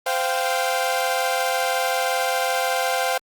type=chord; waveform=sawtooth; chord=C suspended fourth; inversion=none; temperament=equal with one note detuned; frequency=518.1 / 698.5 / 784 Hz; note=C5 / F5 / G5; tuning=-17 / 0 / 0 cents; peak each=-21 dBFS; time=0.06-3.18 s; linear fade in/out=5 ms; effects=Opus 24 kbps